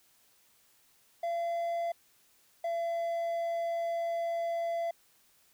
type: tone pair in turn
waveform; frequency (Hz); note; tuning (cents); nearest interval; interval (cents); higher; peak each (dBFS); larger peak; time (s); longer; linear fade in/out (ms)
triangle; 681 / 675.9; F5 / E5; -44 / +43; unison; 13; first; -28; neither; 1.23-1.92 / 2.64-4.91; second; 5
effects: white hiss -66 dBFS RMS until 5.53 s